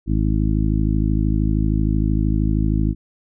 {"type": "harmonic tone", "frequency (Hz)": 53, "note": "G#1", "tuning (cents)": 36, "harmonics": [1, 2, 3, 4, 5, 6], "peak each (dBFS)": [-19, -22, -24, -25, -26, -27], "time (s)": [0.06, 2.95], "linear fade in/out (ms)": 50, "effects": []}